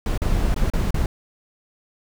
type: noise with dropouts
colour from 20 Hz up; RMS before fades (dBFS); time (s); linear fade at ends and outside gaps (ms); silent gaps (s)
brown; -20; 0.06-1.06; 2; 0.177-0.218 / 0.544-0.562 / 0.701-0.735 / 0.907-0.943
effects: none